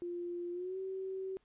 sine tone with pitch glide, 349.2 to 380.8 Hz, F4 to F#4, 0 to +50 cents, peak -37 dBFS, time 0.02-1.37 s, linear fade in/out 0 ms, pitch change +150 cents, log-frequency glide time 0.52-0.78 s, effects pink hiss -75 dBFS RMS until 1.44 s + resampled to 8000 Hz

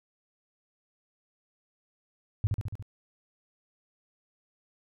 sine tone with echo, 103.83 Hz, G#2, in tune, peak -21 dBFS, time 2.44-2.47 s, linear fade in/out 0 ms, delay 71 ms, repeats 5, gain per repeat -3 dB, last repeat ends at 2.825 s, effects none

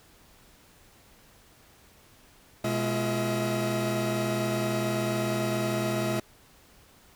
40% pulse tone cluster, 122.9 / 210 / 344.5 / 639 Hz, B2 / G#3 / F4 / D#5, -8 / +19 / -24 / +46 cents, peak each -31 dBFS, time 2.64-6.2 s, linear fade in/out 5 ms, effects pink hiss -57 dBFS RMS until 7.15 s

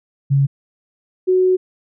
sine tone pair in turn, 138.59 / 370 Hz, C#3 / F#4, 0 / 0 cents, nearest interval octave + perfect fourth, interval 1700 cents, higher second, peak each -11 dBFS, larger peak neither, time 0.3-0.47 / 1.27-1.57 s, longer second, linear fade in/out 20 ms, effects none

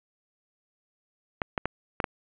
clicks, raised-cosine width 0.5 ms, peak -11 dBFS, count 5, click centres 1.418 / 1.578 / 1.656 / 2.002 / 2.042 s, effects resampled to 8000 Hz + 7-bit

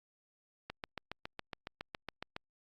click train, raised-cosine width 0.3 ms, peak -24 dBFS, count 13, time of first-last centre 0.7-2.364 s, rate 7.21 Hz, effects Opus 48 kbps

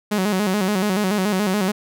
sawtooth tone with vibrato, 197.7 Hz, G3, 15 cents sharp, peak -14 dBFS, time 0.11-1.72 s, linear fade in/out 10 ms, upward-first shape square, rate 7 Hz, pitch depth 100 cents each way, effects none

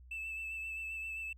triangle tone with vibrato, 2637 Hz, E7, in tune, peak -36 dBFS, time 0.11-1.33 s, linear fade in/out 5 ms, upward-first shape sine, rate 7.6 Hz, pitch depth 21 cents each way, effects tanh soft clip ceiling -34 dBFS + added 62 Hz sine -53 dBFS peak until 1.37 s

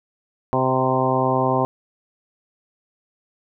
harmonic tone with a mistuned harmonic, 130 Hz, C3, 11 cents flat, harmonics 1 / 2 / 3 / 4 / 5 / 6 / 7 / 8, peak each -25 / -25 / -25 / -25 / -25 / -25 / -25 / -25 dBFS, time 0.53-1.65 s, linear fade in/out 0 ms, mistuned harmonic 7, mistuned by +16 cents, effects none

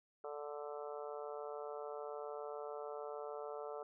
harmonic tone, 146.83 Hz, D3, in tune, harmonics 3 / 4 / 5 / 6 / 7 / 8 / 9, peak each -46 / -48 / -51 / -56 / -57 / -56 / -54 dBFS, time 0.24-3.83 s, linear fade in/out 2 ms, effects none

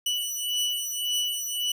sawtooth beating tone pair, 2958 / 2959.8 Hz, F#7 / F#7, -1 / 0 cents, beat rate 1.8 Hz, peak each -26 dBFS, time 0.06-1.72 s, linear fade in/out 5 ms, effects none

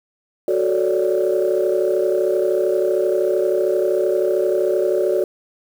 sine chord, D major seventh, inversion first, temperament equal, 370 / 440 / 554.4 / 587.3 Hz, F#4 / A4 / C#5 / D5, 0 / 0 / 0 / 0 cents, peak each -18 / -21 / -23 / -21 dBFS, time 0.48-5.24 s, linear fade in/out 2 ms, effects tanh soft clip ceiling -8 dBFS + 7-bit

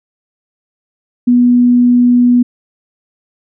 sine tone, 244.4 Hz, B3, 18 cents flat, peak -5 dBFS, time 1.27-2.43 s, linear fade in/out 10 ms, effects none

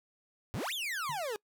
40% pulse exponential two-way sweep, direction up then down, 84.4 to 3729 to 403.8 Hz, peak -33 dBFS, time 0.54-1.36 s, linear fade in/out 0 ms, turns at 0.73 s
sine tone with exponential decay, 146.83 Hz, D3, in tune, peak -39 dBFS, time 1.09-1.25 s, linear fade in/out 5 ms, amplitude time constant 34 ms
effects noise-tail reverb RT60 0.1 s tail -25 dB re dry

